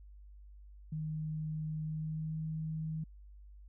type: tone with pitch glide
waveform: sine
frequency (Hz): 155.56 to 157.91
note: D#3 to D#3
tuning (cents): 0 to +26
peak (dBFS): -35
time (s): 0.92-3.04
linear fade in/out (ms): 5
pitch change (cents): +26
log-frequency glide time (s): 1.82-2.39
effects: added 50 Hz sine -51 dBFS peak until 3.68 s